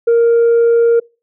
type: tone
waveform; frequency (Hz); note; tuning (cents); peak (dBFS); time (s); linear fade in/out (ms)
sine; 466.2; A#4; 0; -5; 0.07-1; 10
effects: noise-tail reverb RT60 0.3 s tail -26 dB re dry + tanh soft clip ceiling -6 dBFS